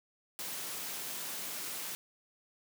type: high-pass noise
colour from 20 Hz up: white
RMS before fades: -40 dBFS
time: 0.39-1.95 s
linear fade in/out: 0 ms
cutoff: 130 Hz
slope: 24 dB/octave
effects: none